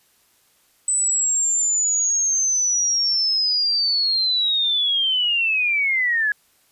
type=linear sweep; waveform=sine; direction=down; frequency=8050 to 1661.2 Hz; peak=-17 dBFS; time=0.88-6.32 s; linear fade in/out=2 ms; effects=white hiss -60 dBFS RMS until 6.71 s + resampled to 32000 Hz